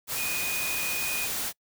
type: tone in noise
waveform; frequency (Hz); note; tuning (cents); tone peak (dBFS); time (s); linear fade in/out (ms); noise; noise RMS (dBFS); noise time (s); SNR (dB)
sine; 2478; D#7; -8; -31; 0.15-1.29; 50; white; -31; 0.07-1.53; -3
effects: noise-tail reverb RT60 0.1 s tail -26 dB re dry

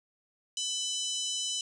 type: harmonic tone with a mistuned harmonic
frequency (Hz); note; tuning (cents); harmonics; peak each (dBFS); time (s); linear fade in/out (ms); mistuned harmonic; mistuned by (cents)
999; B5; +20; 3 / 4 / 5 / 6 / 7 / 8 / 9; -34 / -40 / -41 / -38 / -39 / -44 / -44; 0.57-1.61; 2; 5; +60
effects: 10-bit

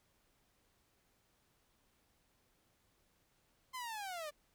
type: linear sweep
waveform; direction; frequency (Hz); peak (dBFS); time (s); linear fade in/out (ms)
sawtooth; down; 1046.5 to 576; -38; 3.73-4.31; 20
effects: pink hiss -75 dBFS RMS until 4.54 s

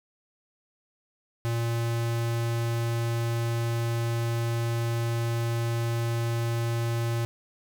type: tone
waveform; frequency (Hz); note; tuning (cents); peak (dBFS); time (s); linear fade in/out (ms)
square; 116.54; A#2; 0; -26; 1.45-7.25; 0
effects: none

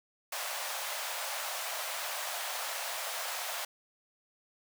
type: high-pass noise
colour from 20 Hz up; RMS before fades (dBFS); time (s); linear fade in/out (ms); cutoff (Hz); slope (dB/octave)
pink; -37; 0.32-3.65; 5; 570; 48
effects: none

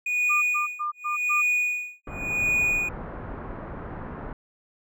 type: tone with tremolo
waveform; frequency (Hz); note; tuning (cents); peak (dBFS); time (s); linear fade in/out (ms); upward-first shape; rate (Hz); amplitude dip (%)
triangle; 2463; D#7; -18; -18; 0.06-2.89; 5; sine; 0.89; 100
type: tone bursts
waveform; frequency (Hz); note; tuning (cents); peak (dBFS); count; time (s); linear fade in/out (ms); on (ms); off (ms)
sine; 1200; D6; +37; -25; 5; 0.29-1.42; 20; 130; 120
type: low-pass noise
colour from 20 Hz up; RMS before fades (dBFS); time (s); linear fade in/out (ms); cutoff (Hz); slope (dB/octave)
pink; -36; 2.07-4.33; 2; 1500; 24
effects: none

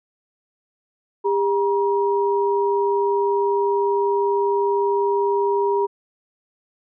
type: tone pair together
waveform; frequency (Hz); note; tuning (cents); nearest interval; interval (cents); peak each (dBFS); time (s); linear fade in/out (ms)
sine; 401 / 953.7; G4 / A#5; +39 / +39; octave + minor third; 1500; -18 / -22; 1.24-5.87; 20
effects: none

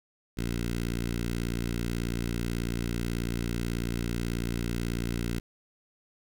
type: tone with notch filter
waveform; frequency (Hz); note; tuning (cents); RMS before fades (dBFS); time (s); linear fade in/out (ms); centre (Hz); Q
10% pulse; 58.27; A#1; 0; -31; 0.37-5.4; 10; 840; 0.87
effects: none

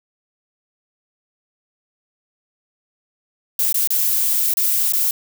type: noise with dropouts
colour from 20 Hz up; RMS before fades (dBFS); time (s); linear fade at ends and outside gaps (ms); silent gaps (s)
violet; -18; 3.59-5.11; 2; 3.726-3.743 / 3.874-3.904 / 4.538-4.57 / 4.923-4.934
effects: none

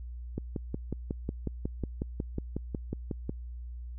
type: click train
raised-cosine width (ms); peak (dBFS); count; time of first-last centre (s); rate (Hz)
3; -19; 17; 0.38-3.294; 5.49
effects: added 60 Hz sine -38 dBFS peak until 3.98 s

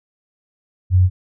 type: tone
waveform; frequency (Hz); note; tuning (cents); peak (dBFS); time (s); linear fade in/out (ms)
sine; 91.7; F#2; -15; -9; 0.9-1.1; 50
effects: none

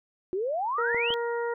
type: exponential sweep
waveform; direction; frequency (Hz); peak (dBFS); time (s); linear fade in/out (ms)
sine; up; 352.7 to 3300; -26; 0.33-1.14; 0
type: harmonic tone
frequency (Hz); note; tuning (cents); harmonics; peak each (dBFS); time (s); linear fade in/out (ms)
470.8; A#4; +17; 1 / 2 / 3 / 4; -28 / -34 / -38 / -40; 0.78-1.54; 5
type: clicks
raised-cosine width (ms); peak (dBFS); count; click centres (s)
1; -23; 2; 0.946 / 1.105
effects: none

